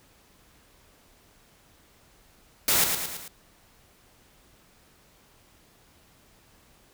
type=noise with echo; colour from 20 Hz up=white; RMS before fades=-22 dBFS; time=2.68-2.84 s; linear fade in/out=2 ms; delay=110 ms; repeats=4; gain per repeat=-5 dB; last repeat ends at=3.28 s; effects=pink hiss -59 dBFS RMS until 6.93 s